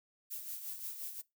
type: noise with tremolo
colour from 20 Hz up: violet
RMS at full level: -41 dBFS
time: 0.3-1.22 s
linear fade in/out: 20 ms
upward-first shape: sine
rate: 5.7 Hz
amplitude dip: 55%
effects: noise-tail reverb RT60 0.2 s tail -21 dB re dry